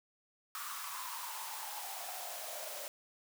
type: noise with high-pass filter sweep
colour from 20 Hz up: white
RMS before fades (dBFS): -43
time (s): 0.55-2.88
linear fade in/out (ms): 0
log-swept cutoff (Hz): 1200 to 570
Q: 6.5
effects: none